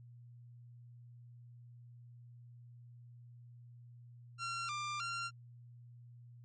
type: tone with pitch steps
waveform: sawtooth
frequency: 1370 / 1190 / 1379 Hz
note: F6 / D6 / F6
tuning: -34 / +22 / -22 cents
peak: -34 dBFS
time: 4.38-5.31 s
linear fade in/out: 50 ms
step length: 310 ms
effects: added 120 Hz sine -53 dBFS peak until 6.44 s + MP3 32 kbps